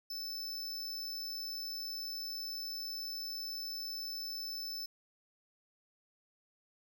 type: tone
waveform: square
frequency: 5274 Hz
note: E8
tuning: in tune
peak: -39 dBFS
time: 0.1-4.86 s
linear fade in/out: 5 ms
effects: none